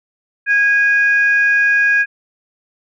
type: tone pair together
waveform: sine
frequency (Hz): 1645 / 2465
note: G#6 / D#7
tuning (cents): -17 / -17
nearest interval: perfect fifth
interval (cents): 700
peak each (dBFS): -10 / -18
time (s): 0.46-2.06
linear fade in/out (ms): 50
effects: tanh soft clip ceiling -3 dBFS